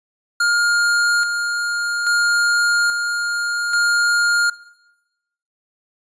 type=tone with tremolo; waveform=square; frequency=1414 Hz; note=F6; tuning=21 cents sharp; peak=-15 dBFS; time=0.4-4.5 s; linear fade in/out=5 ms; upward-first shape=square; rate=0.6 Hz; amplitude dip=45%; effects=noise-tail reverb RT60 1.0 s tail -20 dB re dry + resampled to 22050 Hz